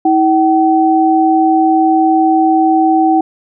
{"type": "tone pair together", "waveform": "sine", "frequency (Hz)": [321.7, 762.9], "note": ["E4", "G5"], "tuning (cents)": [-42, -47], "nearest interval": "octave + minor third", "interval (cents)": 1495, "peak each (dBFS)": -10, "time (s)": [0.05, 3.21], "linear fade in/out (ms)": 5, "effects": []}